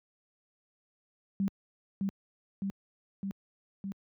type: tone with echo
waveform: sine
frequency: 196 Hz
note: G3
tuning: in tune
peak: -26 dBFS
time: 1.4-1.48 s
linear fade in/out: 0 ms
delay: 610 ms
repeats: 4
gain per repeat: -2 dB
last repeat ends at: 3.92 s
effects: high-pass 100 Hz 12 dB/octave